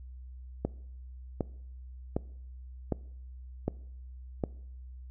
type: click train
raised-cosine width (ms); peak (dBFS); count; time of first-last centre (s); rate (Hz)
2; -15; 6; 0.65-4.438; 1.32
effects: noise-tail reverb RT60 0.7 s tail -22 dB re dry + added 63 Hz sine -43 dBFS peak until 5.1 s